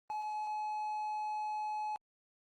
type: tone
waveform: triangle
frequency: 851 Hz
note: G#5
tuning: 42 cents sharp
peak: -33 dBFS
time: 0.1-1.96 s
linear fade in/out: 0 ms
effects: Opus 24 kbps